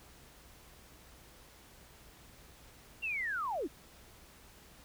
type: linear sweep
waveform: sine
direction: down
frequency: 2794 to 233.1 Hz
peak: -33 dBFS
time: 3.02-3.68 s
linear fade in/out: 20 ms
effects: added 60 Hz sine -63 dBFS peak until 4.84 s + pink hiss -58 dBFS RMS until 4.84 s